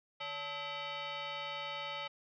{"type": "tone with frequency modulation", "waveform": "sine", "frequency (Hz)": 875, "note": "A5", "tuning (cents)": -10, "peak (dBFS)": -38, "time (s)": [0.2, 2.08], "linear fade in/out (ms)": 10, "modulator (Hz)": 722, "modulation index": 4, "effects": []}